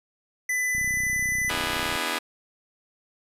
square tone, 2000 Hz, B6, 21 cents sharp, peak -24 dBFS, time 0.49-1.5 s, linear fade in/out 5 ms
click train, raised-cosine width 5 ms, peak -27 dBFS, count 39, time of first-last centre 0.75-1.956 s, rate 31.5 Hz
5% pulse chord, E dominant seventh, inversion second, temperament just, 247.2 / 296.7 / 329.6 / 412 Hz, B3 / D4 / E4 / G#4, +2 / +18 / 0 / -14 cents, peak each -21 dBFS, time 1.49-2.19 s, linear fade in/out 10 ms
effects resampled to 32000 Hz

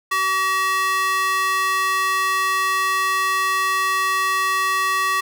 square tone with high-pass filter, 380 Hz, F#4, 46 cents sharp, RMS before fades -20 dBFS, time 0.11-5.21 s, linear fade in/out 10 ms, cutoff 1400 Hz, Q 8.4, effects none

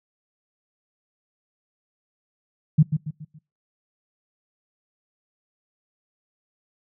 sine tone with echo, 152.9 Hz, D#3, 30 cents flat, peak -10 dBFS, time 2.78-2.83 s, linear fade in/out 10 ms, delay 140 ms, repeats 4, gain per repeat -8 dB, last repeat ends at 3.39 s, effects noise-tail reverb RT60 0.3 s tail -24 dB re dry

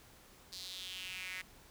sawtooth tone with high-pass filter sweep, 185 Hz, F#3, in tune, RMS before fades -45 dBFS, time 0.52-1.42 s, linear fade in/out 10 ms, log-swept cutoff 4500 to 2000 Hz, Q 4.2, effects pink hiss -60 dBFS RMS until 1.7 s

